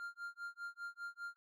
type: tone with tremolo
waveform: triangle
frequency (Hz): 1396.9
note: F6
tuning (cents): 0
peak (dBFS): -39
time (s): 0-1.36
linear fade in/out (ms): 0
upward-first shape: sine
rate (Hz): 5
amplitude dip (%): 100
effects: none